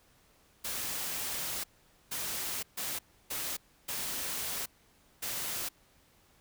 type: noise bursts at uneven times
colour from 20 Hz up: white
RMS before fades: -36 dBFS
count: 6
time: 0.64-1.64 / 2.11-2.63 / 2.77-2.99 / 3.3-3.57 / 3.88-4.66 / 5.22-5.69 s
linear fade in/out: 10 ms
effects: pink hiss -65 dBFS RMS until 6.4 s